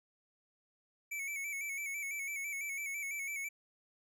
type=tone with vibrato; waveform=square; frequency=2259 Hz; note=C#7; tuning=32 cents sharp; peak=-38 dBFS; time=1.11-3.49 s; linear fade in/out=10 ms; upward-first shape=square; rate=6 Hz; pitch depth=47 cents each way; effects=none